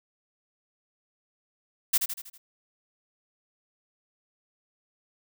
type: noise with echo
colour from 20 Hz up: blue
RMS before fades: -21 dBFS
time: 1.93-1.98 s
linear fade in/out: 10 ms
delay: 80 ms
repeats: 5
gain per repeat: -6 dB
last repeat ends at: 2.38 s
effects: none